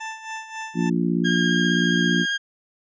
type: tone with tremolo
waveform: 20% pulse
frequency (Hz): 884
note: A5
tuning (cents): +8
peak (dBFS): -24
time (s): 0-0.9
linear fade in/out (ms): 10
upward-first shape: sine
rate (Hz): 3.7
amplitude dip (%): 70
type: harmonic tone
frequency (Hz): 58.27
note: A#1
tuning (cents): 0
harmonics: 3 / 4 / 5 / 6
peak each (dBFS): -22 / -24 / -26 / -28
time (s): 0.74-2.26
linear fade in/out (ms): 50
type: tone with vibrato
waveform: 30% pulse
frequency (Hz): 1619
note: G#6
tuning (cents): -45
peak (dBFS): -19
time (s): 1.24-2.38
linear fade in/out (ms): 20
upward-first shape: triangle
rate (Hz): 15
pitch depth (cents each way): 14
effects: resampled to 16000 Hz